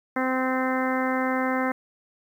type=harmonic tone; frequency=259 Hz; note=C4; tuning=17 cents flat; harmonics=1 / 2 / 3 / 4 / 5 / 6 / 7 / 8; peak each=-26 / -29 / -31 / -32 / -33 / -34 / -34 / -35 dBFS; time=0.16-1.72 s; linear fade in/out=5 ms; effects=9-bit